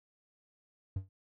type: tone with exponential decay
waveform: triangle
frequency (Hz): 95.5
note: G2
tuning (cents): -45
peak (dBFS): -27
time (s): 0.96-1.09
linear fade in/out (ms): 5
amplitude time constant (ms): 28
effects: none

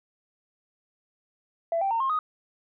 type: tone with pitch steps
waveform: sine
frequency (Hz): 669 / 781.9 / 913.9 / 1068.1 / 1248.4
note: E5 / G5 / A#5 / C6 / D#6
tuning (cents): +25 / -5 / -35 / +35 / +5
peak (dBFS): -22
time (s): 1.72-2.19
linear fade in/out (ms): 2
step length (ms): 94
effects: tanh soft clip ceiling -18 dBFS

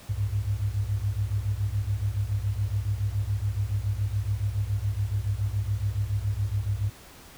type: tone cluster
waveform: sine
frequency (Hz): 64.7 / 98.3 / 105.4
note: C2 / G2 / G#2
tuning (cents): -19 / +5 / +26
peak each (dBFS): -34 / -28 / -28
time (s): 0.09-6.9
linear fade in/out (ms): 10
effects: pink hiss -49 dBFS RMS until 7.37 s

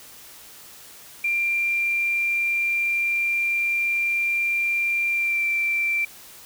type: tone with pitch glide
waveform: sine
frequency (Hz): 2377 to 2347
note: D7 to D7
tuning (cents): +20 to -2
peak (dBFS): -20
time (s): 1.24-6.05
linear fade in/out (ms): 5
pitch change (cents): -22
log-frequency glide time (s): 5.09-5.44
effects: white hiss -45 dBFS RMS until 6.45 s

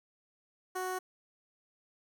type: tone with notch filter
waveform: 15% pulse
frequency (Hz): 370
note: F#4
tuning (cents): 0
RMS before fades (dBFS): -36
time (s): 0.75-0.99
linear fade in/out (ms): 10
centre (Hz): 3600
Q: 1.8
effects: none

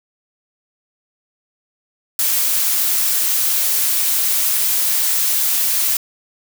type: noise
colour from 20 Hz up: blue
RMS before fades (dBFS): -17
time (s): 2.19-5.97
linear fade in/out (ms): 2
effects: none

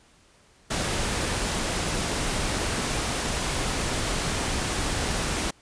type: noise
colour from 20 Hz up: pink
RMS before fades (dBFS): -27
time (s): 0.7-5.51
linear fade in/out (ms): 10
effects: pink hiss -58 dBFS RMS until 5.61 s + resampled to 22050 Hz

